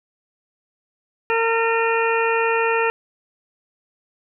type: harmonic tone with a mistuned harmonic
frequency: 456.5 Hz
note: A#4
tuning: 36 cents flat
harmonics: 1 / 2 / 3 / 4 / 5 / 6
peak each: -20 / -23 / -25 / -26 / -27 / -28 dBFS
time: 1.3-2.9 s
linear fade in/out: 0 ms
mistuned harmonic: 5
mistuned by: +110 cents
effects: none